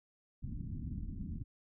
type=low-pass noise; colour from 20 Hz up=pink; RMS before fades=-41 dBFS; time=0.42-1.44 s; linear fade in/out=20 ms; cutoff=270 Hz; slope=48 dB/octave; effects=none